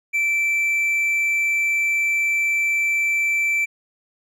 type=tone; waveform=triangle; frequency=2332 Hz; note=D7; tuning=13 cents flat; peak=-16 dBFS; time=0.13-3.66 s; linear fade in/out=20 ms; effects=none